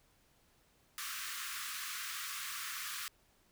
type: high-pass noise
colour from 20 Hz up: pink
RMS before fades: -42 dBFS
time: 0.98-3.08 s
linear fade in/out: 0 ms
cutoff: 1100 Hz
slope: 96 dB/octave
effects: pink hiss -70 dBFS RMS until 3.51 s